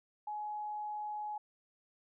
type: tone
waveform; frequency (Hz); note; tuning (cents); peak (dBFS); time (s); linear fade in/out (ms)
sine; 842; G#5; +24; -37; 0.27-1.38; 5
effects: none